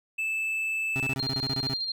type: tone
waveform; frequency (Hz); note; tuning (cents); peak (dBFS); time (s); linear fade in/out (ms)
triangle; 2629; E7; -5; -25; 0.18-1.14; 10
type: tone bursts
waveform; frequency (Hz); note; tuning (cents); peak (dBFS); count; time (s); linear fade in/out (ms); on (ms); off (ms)
25% pulse; 133.6; C3; +36; -26; 12; 0.96-1.736; 0; 39; 28
type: tone with tremolo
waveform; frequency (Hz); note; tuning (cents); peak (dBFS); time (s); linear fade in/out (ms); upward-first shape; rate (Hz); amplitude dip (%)
sine; 4196; C8; +4; -27; 1.19-1.92; 5; square; 13; 35
effects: none